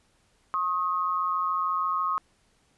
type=tone pair together; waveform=sine; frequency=1083.2 / 1257 Hz; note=C#6 / D#6; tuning=-40 / +17 cents; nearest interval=minor third; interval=257 cents; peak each=-27 dBFS; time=0.54-2.18 s; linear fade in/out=0 ms; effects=pink hiss -66 dBFS RMS until 2.77 s + resampled to 24000 Hz